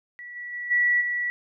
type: tone with level steps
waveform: sine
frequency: 1945 Hz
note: B6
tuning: 27 cents flat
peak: -37 / -33 / -30 / -18 / -24 dBFS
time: 0.19-1.3 s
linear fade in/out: 0 ms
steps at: 0.35 / 0.52 / 0.7 / 1 s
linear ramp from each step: 20 ms
effects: none